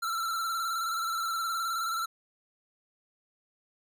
square tone with vibrato, 1346 Hz, E6, 36 cents sharp, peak -30 dBFS, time 0.02-2.06 s, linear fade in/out 10 ms, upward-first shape square, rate 19 Hz, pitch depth 39 cents each way, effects none

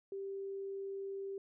sine tone, 392 Hz, G4, in tune, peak -39 dBFS, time 0.12-1.38 s, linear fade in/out 2 ms, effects none

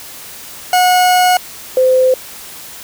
40% pulse / sine tone pair in turn, 728 / 514.8 Hz, F#5 / C5, -28 / -28 cents, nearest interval tritone, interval 600 cents, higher first, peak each -7 dBFS, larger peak neither, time 0.73-1.37 / 1.77-2.14 s, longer first, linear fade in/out 2 ms, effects white hiss -32 dBFS RMS until 2.83 s

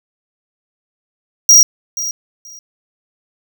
square tone with echo, 5710 Hz, F8, 37 cents sharp, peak -4 dBFS, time 1.49-1.63 s, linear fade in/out 2 ms, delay 480 ms, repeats 2, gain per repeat -15 dB, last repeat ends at 2.59 s, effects none

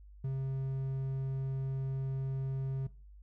triangle tone, 133.9 Hz, C3, 40 cents sharp, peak -30 dBFS, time 0.24-2.87 s, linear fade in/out 5 ms, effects noise-tail reverb RT60 0.3 s tail -17 dB re dry + added 50 Hz sine -51 dBFS peak until 3.22 s

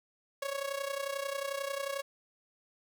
sawtooth tone with amplitude modulation, 554.4 Hz, C#5, in tune, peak -27 dBFS, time 0.42-2.02 s, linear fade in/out 5 ms, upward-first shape sine, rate 31.2 Hz, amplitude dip 75%, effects none

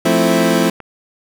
25% pulse chord, F major seventh, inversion none, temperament equal, 174.61 / 220 / 261.6 / 329.6 Hz, F3 / A3 / C4 / E4, 0 / 0 / 0 / 0 cents, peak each -14 dBFS, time 0.05-0.7 s, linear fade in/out 5 ms
clicks, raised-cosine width 0.5 ms, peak -19 / -19 dBFS, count 2, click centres 0.537 / 0.803 s
effects none

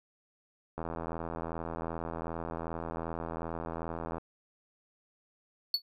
click train, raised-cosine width 1 ms, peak -23 dBFS, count 282, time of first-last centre 0.78-4.182 s, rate 82.6 Hz
triangle tone with exponential decay, 4435 Hz, C#8, in tune, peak -20 dBFS, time 5.74-5.82 s, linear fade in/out 2 ms, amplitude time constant 16 ms
effects none

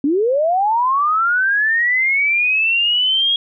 sine linear sweep, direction up, 266.3 to 3300 Hz, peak -13 dBFS, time 0.04-3.36 s, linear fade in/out 2 ms, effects none

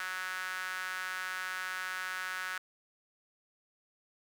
sawtooth tone with high-pass filter, 185 Hz, F#3, in tune, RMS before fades -38 dBFS, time 0-2.58 s, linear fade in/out 2 ms, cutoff 1500 Hz, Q 4.1, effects none

